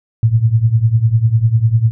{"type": "tone with tremolo", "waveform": "sine", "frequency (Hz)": 113.3, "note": "A#2", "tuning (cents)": -49, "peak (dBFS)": -5, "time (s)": [0.23, 1.91], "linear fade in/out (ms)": 0, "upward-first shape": "triangle", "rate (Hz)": 10, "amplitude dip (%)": 90, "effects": []}